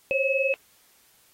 sine tone cluster, 530 / 550 / 2577 Hz, C5 / C#5 / E7, +22 / -14 / -40 cents, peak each -26 / -26 / -25 dBFS, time 0.11-0.54 s, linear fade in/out 0 ms, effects white hiss -60 dBFS RMS until 1.33 s + AAC 48 kbps

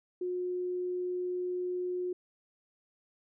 sine tone, 360.8 Hz, F#4, 44 cents flat, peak -31 dBFS, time 0.21-2.13 s, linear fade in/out 5 ms, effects none

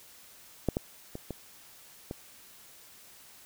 clicks, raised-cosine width 2 ms, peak -12 / -15 / -24 / -22 / -22 dBFS, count 5, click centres 0.687 / 0.769 / 1.154 / 1.307 / 2.111 s, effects white hiss -54 dBFS RMS until 3.45 s

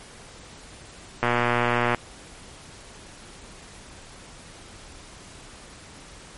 click train, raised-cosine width 0.5 ms, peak -6 dBFS, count 87, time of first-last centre 1.23-1.947 s, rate 120 Hz, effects pink hiss -45 dBFS RMS until 6.37 s + MP3 48 kbps

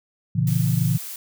sine chord, A# diminished, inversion none, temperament just, 116.54 / 139.85 / 167.82 Hz, A#2 / C#3 / E3, 0 / +16 / +31 cents, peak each -22 dBFS, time 0.35-0.98 s, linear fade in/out 10 ms
blue noise, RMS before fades -34 dBFS, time 0.47-1.16 s, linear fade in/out 2 ms
effects none

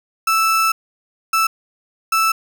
35% pulse tone bursts at uneven times, 1318.5 Hz, E6, in tune, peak -12 dBFS, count 3, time 0.27-0.72 / 1.33-1.47 / 2.12-2.32 s, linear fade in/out 5 ms, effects 8-bit

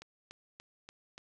click train, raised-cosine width 0.2 ms, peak -30 dBFS, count 5, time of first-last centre 0.02-1.179 s, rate 3.45 Hz, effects none

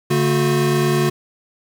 square tone cluster, 144.1 / 223.2 / 362.9 Hz, D3 / A3 / F#4, -33 / +25 / -34 cents, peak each -19 / -24 / -19 dBFS, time 0.1-1.1 s, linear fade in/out 10 ms, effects 8-bit

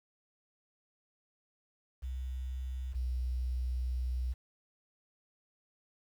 sine tone pair in turn, 64.1 / 62.38 Hz, C2 / B1, -35 / +18 cents, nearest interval unison, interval 47 cents, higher first, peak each -35 / -31 dBFS, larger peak second, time 2.02-2.94 / 2.94-4.34 s, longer second, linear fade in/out 20 ms, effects 10-bit

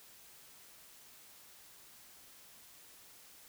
silence, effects white hiss -58 dBFS RMS until 3.48 s

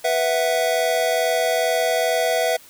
square chord, B suspended fourth, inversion none, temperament just, 493.9 / 658.5 / 740.8 Hz, B4 / E5 / F#5, 0 / -2 / +2 cents, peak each -24 / -21 / -26 dBFS, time 0.04-2.57 s, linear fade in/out 10 ms, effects white hiss -47 dBFS RMS until 2.69 s

